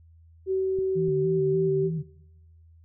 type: tone with pitch glide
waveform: sine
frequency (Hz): 380 to 384.9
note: F#4 to G4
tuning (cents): +46 to -32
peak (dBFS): -22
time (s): 0.46-1.91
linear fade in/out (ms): 50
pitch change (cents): +22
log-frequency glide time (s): 0.91-1.74
type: clicks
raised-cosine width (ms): 5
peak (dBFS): -27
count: 2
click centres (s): 0.788 / 1.084
type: tone with vibrato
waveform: sine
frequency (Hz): 155.56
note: D#3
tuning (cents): 0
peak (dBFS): -27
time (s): 0.95-2.03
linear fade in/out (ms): 20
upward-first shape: square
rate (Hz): 3.4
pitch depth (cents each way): 79
effects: noise-tail reverb RT60 1.0 s tail -18 dB re dry + added 82 Hz sine -51 dBFS peak until 2.84 s